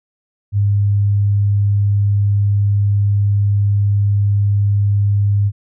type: tone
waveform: sine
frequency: 101.5 Hz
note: G#2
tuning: 39 cents flat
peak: -11 dBFS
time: 0.52-5.52 s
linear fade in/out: 50 ms
effects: none